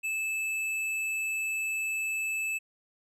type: tone with hard clipping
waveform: sine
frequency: 2620 Hz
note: E7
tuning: 11 cents flat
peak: -30 dBFS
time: 0.03-2.59 s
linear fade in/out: 20 ms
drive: 15 dB
effects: low-pass 12000 Hz 12 dB/octave